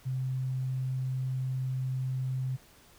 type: tone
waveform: sine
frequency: 130 Hz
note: C3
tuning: 11 cents flat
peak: -29 dBFS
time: 0.05-2.57 s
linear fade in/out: 20 ms
effects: pink hiss -58 dBFS RMS until 2.98 s